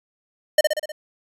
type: tone with echo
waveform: square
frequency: 609 Hz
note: D#5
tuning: 37 cents flat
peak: -11 dBFS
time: 0.58-0.61 s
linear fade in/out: 5 ms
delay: 62 ms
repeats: 5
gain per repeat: -4 dB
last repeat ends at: 0.92 s
effects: resampled to 32000 Hz